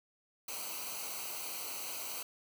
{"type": "noise with comb filter", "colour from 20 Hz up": "white", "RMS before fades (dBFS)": -41, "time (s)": [0.48, 2.23], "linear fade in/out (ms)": 5, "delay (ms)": 0.57, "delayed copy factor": -0.8, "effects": []}